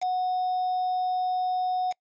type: tone with quantisation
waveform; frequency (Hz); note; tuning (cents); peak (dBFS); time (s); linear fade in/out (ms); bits
sine; 735; F#5; -12; -24; 0.01-1.93; 20; 6
effects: noise-tail reverb RT60 0.1 s tail -26 dB re dry + resampled to 16000 Hz